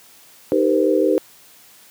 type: chord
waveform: sine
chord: C minor seventh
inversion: first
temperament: equal with one note detuned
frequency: 311.1 / 392 / 466.2 / 511.9 Hz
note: Eb4 / G4 / Bb4 / C5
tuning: 0 / 0 / 0 / -38 cents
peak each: -19 / -19 / -21 / -19 dBFS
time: 0.52-1.18 s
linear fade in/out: 0 ms
effects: white hiss -48 dBFS RMS until 1.9 s + high-pass 100 Hz 12 dB/octave